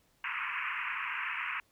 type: band-pass noise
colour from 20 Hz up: white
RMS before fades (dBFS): -36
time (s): 0.24-1.6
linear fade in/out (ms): 2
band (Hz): 960 to 2700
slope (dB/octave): 96
effects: pink hiss -70 dBFS RMS until 1.71 s